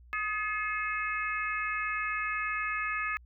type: harmonic tone with a mistuned harmonic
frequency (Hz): 428.2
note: A4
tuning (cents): -47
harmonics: 3 / 4 / 5 / 6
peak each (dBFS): -34 / -35 / -36 / -37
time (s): 0.13-3.17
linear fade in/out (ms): 0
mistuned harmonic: 3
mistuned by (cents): -41
effects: added 60 Hz sine -52 dBFS peak until 3.25 s